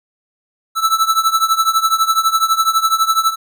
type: tone with tremolo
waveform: square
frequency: 1318.5 Hz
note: E6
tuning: in tune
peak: -9 dBFS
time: 0.75-3.36 s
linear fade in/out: 50 ms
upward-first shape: triangle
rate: 12 Hz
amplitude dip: 90%
effects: none